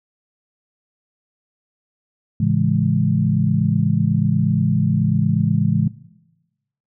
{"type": "chord", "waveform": "sine", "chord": "A major seventh", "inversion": "none", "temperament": "equal with one note detuned", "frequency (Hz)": [110, 138.59, 166.54, 207.7], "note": ["A2", "C#3", "E3", "G#3"], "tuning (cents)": [0, 0, 18, 0], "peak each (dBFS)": -20, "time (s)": [2.4, 5.88], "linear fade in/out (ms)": 5, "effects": ["noise-tail reverb RT60 1.0 s tail -19 dB re dry"]}